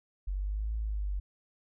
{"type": "linear two-way sweep", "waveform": "sine", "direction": "up then down", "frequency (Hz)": [46.25, 55, 47.43], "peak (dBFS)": -30, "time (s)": [0.27, 1.2], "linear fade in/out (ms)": 10, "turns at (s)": 0.75, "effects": []}